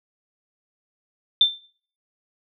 sine tone with exponential decay, 3563 Hz, A7, 21 cents sharp, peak -9 dBFS, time 1.41-1.61 s, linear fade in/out 2 ms, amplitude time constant 43 ms, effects noise-tail reverb RT60 0.5 s tail -21 dB re dry

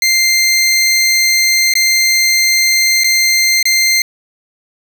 20% pulse tone with dropouts, 2093 Hz, C7, in tune, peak -4 dBFS, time 0.02-4.02 s, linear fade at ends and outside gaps 2 ms, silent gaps 1.738-1.753 / 3.036-3.043 / 3.628-3.654 s, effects none

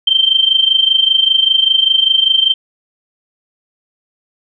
sine tone with amplitude modulation, 3132 Hz, G7, 2 cents flat, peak -5 dBFS, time 0.07-2.54 s, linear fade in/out 5 ms, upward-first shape sine, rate 25.1 Hz, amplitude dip 80%, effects none

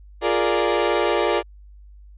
30% pulse chord, Bb dominant seventh, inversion second, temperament equal, 349.2 / 415.3 / 466.2 / 587.3 Hz, F4 / Ab4 / Bb4 / D5, 0 / 0 / 0 / 0 cents, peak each -21 dBFS, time 0.21-1.43 s, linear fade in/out 50 ms, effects added 50 Hz sine -42 dBFS peak until 2.17 s + resampled to 8000 Hz

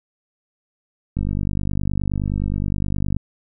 click train, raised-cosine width 5 ms, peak -11 dBFS, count 100, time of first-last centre 1.17-3.166 s, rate 49.6 Hz, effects none

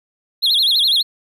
triangle tone with vibrato, 3729 Hz, A#7, in tune, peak -11 dBFS, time 0.42-1.03 s, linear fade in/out 20 ms, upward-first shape sine, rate 12 Hz, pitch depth 240 cents each way, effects none

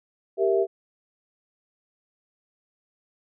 sine chord, E diminished, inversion first, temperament equal, 392 / 466.2 / 659.3 Hz, G4 / Bb4 / E5, 0 / 0 / 0 cents, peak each -21 / -25 / -25 dBFS, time 0.37-0.67 s, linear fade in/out 50 ms, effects none

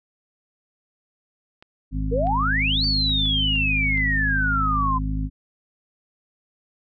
clicks, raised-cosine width 0.3 ms, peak -29 dBFS, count 7, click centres 1.625 / 2.27 / 2.844 / 3.096 / 3.256 / 3.556 / 3.976 s
harmonic tone, 52.1 Hz, G#1, 6 cents sharp, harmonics 1 / 2 / 3 / 4 / 5, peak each -24 / -32 / -30 / -41 / -30 dBFS, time 1.91-5.3 s, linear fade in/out 50 ms
sine exponential two-way sweep, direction up then down, 441.6 to 4613 to 1010 Hz, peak -20 dBFS, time 2.11-4.99 s, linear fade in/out 20 ms, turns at 2.85 s
effects none

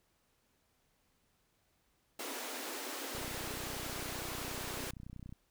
pink high-pass noise, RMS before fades -42 dBFS, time 2.19-4.91 s, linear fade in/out 5 ms, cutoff 240 Hz, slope 96 dB/octave
click train, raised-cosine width 5 ms, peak -35 dBFS, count 68, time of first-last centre 3.15-5.325 s, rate 30.8 Hz
effects pink hiss -75 dBFS RMS until 5.5 s

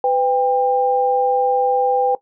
sine tone pair together, 502 / 796.9 Hz, B4 / G5, +28 / +28 cents, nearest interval minor sixth, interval 800 cents, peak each -17 / -16 dBFS, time 0.04-2.15 s, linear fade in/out 2 ms, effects noise-tail reverb RT60 0.1 s tail -17 dB re dry

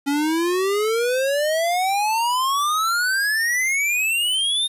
square exponential sweep, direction up, 277.2 to 3688 Hz, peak -19 dBFS, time 0.06-4.68 s, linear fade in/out 20 ms, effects resampled to 32000 Hz + 8-bit

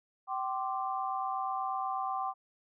sine chord, G suspended fourth, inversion none, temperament equal with one note detuned, 770.5 / 1046.5 / 1174.7 Hz, G5 / C6 / D6, -30 / 0 / 0 cents, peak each -34 / -37 / -37 dBFS, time 0.27-2.34 s, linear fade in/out 50 ms, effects none

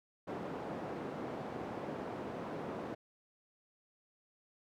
white band-pass noise, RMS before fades -42 dBFS, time 0.27-2.95 s, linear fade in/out 10 ms, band 150 to 600 Hz, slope 12 dB/octave, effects none

